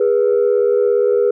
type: tone pair together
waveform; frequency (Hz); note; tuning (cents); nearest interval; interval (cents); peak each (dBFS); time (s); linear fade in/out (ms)
sine; 409.4 / 486.9; G#4 / B4; -25 / -25; minor third; 300; -13; 0-1.31; 5
effects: tanh soft clip ceiling -7 dBFS